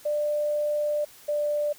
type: tone pair in turn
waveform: sine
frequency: 594 / 591 Hz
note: D5 / D5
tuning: +20 / +11 cents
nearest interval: unison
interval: 9 cents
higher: first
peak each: -23 dBFS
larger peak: neither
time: 0.05-1.05 / 1.28-1.73 s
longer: first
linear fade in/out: 10 ms
effects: white hiss -51 dBFS RMS until 1.78 s